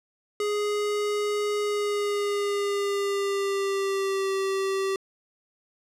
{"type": "tone with pitch glide", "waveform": "square", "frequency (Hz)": [415.3, 387.5], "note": ["G#4", "G4"], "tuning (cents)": [0, -20], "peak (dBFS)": -25, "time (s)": [0.4, 4.96], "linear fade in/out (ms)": 2, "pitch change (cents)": -120, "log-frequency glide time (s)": [1.61, 4.31], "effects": ["low-pass 10000 Hz 12 dB/octave"]}